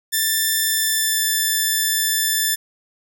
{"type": "tone with pitch glide", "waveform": "5% pulse", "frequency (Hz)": [1773, 1757.7], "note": ["A6", "A6"], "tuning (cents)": [13, -2], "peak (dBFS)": -7, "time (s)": [0.12, 2.56], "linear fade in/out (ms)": 20, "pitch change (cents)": -15, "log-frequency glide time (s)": [0.61, 1.27], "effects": []}